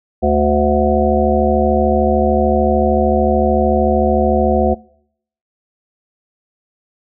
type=harmonic tone; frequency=73.42 Hz; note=D2; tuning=in tune; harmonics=1 / 3 / 5 / 7 / 9 / 10; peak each=-18 / -18 / -18 / -18 / -18 / -18 dBFS; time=0.22-4.75 s; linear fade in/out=20 ms; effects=noise-tail reverb RT60 0.7 s tail -25 dB re dry